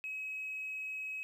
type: tone with hard clipping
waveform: sine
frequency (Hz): 2554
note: D#7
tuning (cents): +45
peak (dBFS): -38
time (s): 0.04-1.23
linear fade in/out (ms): 0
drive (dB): 1
effects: none